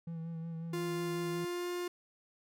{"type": "tone with vibrato", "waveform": "triangle", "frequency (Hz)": 164.81, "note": "E3", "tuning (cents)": 0, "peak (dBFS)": -36, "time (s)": [0.07, 1.45], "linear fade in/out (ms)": 5, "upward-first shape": "sine", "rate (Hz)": 5.5, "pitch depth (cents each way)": 27}
{"type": "tone with pitch glide", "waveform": "45% pulse", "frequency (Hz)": [349.2, 353.7], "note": ["F4", "F4"], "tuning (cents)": [0, 22], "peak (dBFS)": -35, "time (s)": [0.73, 1.88], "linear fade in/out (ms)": 5, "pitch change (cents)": 22, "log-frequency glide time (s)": [1.31, 1.7]}
{"effects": []}